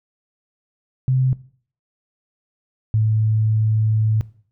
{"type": "tone pair in turn", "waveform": "sine", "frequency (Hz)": [130, 109.11], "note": ["C3", "A2"], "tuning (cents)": [-11, -14], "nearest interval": "minor third", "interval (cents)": 303, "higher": "first", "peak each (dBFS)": -14, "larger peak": "neither", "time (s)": [[1.08, 1.33], [2.94, 4.21]], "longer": "second", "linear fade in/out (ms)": 0, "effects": ["noise-tail reverb RT60 0.5 s tail -19 dB re dry"]}